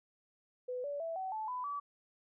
sine tone with pitch steps, 499.9 / 574.2 / 659.6 / 757.7 / 870.4 / 999.8 / 1148.5 Hz, B4 / D5 / E5 / F#5 / A5 / B5 / D6, +21 / -39 / +1 / +41 / -19 / +21 / -39 cents, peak -36 dBFS, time 0.68-1.8 s, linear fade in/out 10 ms, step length 160 ms, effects none

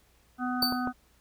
harmonic tone, 250 Hz, B3, 21 cents sharp, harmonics 1 / 3 / 5 / 6, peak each -30 / -35 / -36 / -38 dBFS, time 0.38-0.93 s, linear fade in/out 50 ms
45% pulse tone with exponential decay, 4573 Hz, D8, 47 cents flat, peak -20 dBFS, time 0.62-0.86 s, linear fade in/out 5 ms, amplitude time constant 52 ms
clicks, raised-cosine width 1 ms, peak -21 dBFS, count 3, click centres 0.627 / 0.724 / 0.874 s
effects added 60 Hz sine -65 dBFS peak until 1.2 s + pink hiss -65 dBFS RMS until 1.2 s

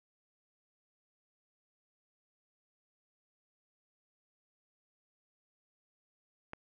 click, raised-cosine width 0.5 ms, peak -26 dBFS, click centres 6.534 s, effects none

